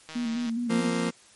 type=click train; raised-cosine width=0.2 ms; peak=-23 dBFS; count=65; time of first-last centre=0.09-0.495 s; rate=158 Hz
type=tone with vibrato; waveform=sine; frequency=235 Hz; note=A#3; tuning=14 cents sharp; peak=-26 dBFS; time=0.15-0.89 s; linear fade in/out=10 ms; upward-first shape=square; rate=4.8 Hz; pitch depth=45 cents each way
type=chord; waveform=30% pulse; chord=F suspended fourth; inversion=none; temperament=just; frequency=174.61 / 232.8 / 261.9 Hz; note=F3 / Bb3 / C4; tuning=0 / -2 / +2 cents; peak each=-27 / -25 / -30 dBFS; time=0.69-1.11 s; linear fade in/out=20 ms
effects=white hiss -55 dBFS RMS until 1.35 s + MP3 48 kbps